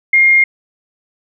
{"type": "tone", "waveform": "sine", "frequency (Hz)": 2127, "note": "C7", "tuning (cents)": 28, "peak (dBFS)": -6, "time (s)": [0.13, 0.44], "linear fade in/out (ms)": 5, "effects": []}